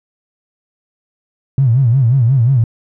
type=tone with vibrato; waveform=triangle; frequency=125.3 Hz; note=B2; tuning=25 cents sharp; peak=-4 dBFS; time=1.58-2.64 s; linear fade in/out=2 ms; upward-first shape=sine; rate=5.6 Hz; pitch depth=180 cents each way; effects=tanh soft clip ceiling -6 dBFS